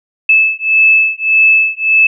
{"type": "beating tone pair", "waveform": "sine", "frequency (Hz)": [2614, 2615.7], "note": ["E7", "E7"], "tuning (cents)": [-15, -14], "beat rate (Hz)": 1.7, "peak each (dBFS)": -10, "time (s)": [0.29, 2.07], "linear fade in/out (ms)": 5, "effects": []}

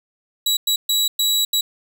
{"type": "tone bursts at uneven times", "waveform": "sawtooth", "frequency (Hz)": 3900, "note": "B7", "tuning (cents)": -23, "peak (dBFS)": -13, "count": 5, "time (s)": [[0.46, 0.57], [0.67, 0.76], [0.89, 1.08], [1.19, 1.45], [1.53, 1.61]], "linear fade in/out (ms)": 5, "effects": []}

